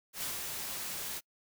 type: noise with ADSR envelope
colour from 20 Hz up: white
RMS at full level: -36 dBFS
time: 0.13-1.21 s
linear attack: 93 ms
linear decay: 150 ms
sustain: -3 dB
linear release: 38 ms
effects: noise-tail reverb RT60 0.1 s tail -26 dB re dry